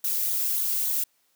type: noise with flanger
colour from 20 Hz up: violet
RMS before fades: -26 dBFS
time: 0.04-1.04 s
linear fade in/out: 5 ms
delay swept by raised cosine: 0.38 to 1.68 ms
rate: 3.6 Hz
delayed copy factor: -0.55
effects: white hiss -68 dBFS RMS until 1.35 s + high-pass 150 Hz 12 dB/octave